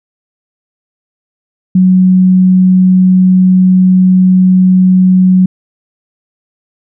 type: tone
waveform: sine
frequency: 185 Hz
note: F#3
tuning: in tune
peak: -3 dBFS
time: 1.75-5.46 s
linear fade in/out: 5 ms
effects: none